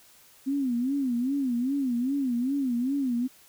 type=tone with vibrato; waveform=sine; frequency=258.8 Hz; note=C4; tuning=19 cents flat; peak=-24 dBFS; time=0.46-3.28 s; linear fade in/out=20 ms; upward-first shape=sine; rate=2.5 Hz; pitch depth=160 cents each way; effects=white hiss -56 dBFS RMS until 3.48 s